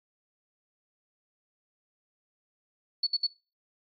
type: tone bursts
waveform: sine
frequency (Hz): 4435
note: C#8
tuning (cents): 0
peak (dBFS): -23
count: 3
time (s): 3.03-3.268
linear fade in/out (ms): 5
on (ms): 38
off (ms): 62
effects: noise-tail reverb RT60 0.3 s tail -21 dB re dry + AAC 64 kbps